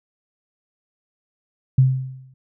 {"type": "tone with exponential decay", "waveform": "sine", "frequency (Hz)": 130.81, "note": "C3", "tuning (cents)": 0, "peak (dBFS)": -8, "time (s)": [1.78, 2.34], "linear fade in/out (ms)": 5, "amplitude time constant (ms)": 120, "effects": []}